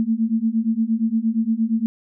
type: beating tone pair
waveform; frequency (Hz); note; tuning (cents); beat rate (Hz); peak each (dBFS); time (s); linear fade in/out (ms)
sine; 220 / 228.6; A3 / A#3; 0 / -34; 8.6; -21 / -20; 0-1.86; 0
effects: none

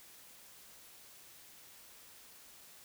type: silence
effects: white hiss -57 dBFS RMS until 2.84 s

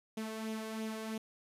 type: tone with flanger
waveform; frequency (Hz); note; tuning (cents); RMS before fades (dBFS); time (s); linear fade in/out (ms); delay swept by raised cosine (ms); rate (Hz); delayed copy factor
sawtooth; 220; A3; 0; -40; 0.17-1.18; 5; 0.31 to 1.91; 3; +0.5
effects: resampled to 32000 Hz + 11-bit

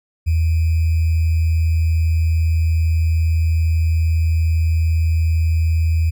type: tone with sample-and-hold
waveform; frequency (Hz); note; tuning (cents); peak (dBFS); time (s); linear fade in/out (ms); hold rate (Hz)
sine; 81.2; E2; -26; -13; 0.26-6.11; 20; 2450
effects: none

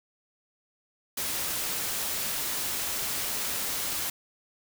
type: noise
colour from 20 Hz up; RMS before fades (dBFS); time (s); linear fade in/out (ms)
white; -31; 1.17-4.1; 5
effects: none

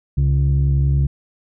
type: tone pair together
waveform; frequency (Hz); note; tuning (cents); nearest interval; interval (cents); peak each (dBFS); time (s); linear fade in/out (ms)
sine; 68.24 / 138.59; C#2 / C#3; -27 / 0; octave; 1227; -14; 0.17-1.07; 10
effects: tanh soft clip ceiling -10 dBFS

